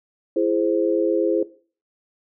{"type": "chord", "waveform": "sine", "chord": "E augmented", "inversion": "none", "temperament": "equal with one note detuned", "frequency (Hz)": [335.6, 415.3, 523.3], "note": ["E4", "G#4", "B#4"], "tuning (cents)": [31, 0, 0], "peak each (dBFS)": [-20, -22, -23], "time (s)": [0.36, 1.43], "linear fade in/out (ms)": 5, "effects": ["noise-tail reverb RT60 0.4 s tail -17 dB re dry"]}